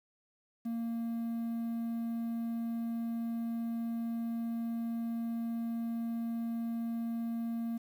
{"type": "tone with quantisation", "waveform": "triangle", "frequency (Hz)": 230.9, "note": "A#3", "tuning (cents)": -16, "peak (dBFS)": -31, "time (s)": [0.65, 7.78], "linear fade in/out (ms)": 10, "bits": 10, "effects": []}